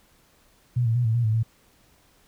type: tone with pitch steps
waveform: sine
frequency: 122.2 / 113.7 / 122.2 / 111.7 / 119.2 / 109.2 / 113 Hz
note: B2 / A#2 / B2 / A2 / A#2 / A2 / A2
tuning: -18 / -43 / -18 / +27 / +39 / -13 / +47 cents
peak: -19 dBFS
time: 0.76-1.432 s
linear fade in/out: 10 ms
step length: 96 ms
effects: pink hiss -60 dBFS RMS until 2.27 s